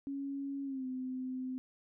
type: tone with pitch glide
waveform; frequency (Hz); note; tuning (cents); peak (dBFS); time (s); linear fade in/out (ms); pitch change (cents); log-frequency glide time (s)
sine; 277.2 to 257.1; C#4 to C4; 0 to -30; -36; 0.07-1.58; 0; -130; 0.64-0.86
effects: none